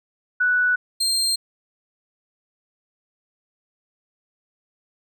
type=tone pair in turn; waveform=sine / 30% pulse; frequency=1480 / 4186 Hz; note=F#6 / C8; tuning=0 / 0 cents; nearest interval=octave + tritone; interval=1800 cents; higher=second; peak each=-16 dBFS; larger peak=neither; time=0.4-0.76 / 1-1.36 s; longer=neither; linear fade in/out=10 ms; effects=none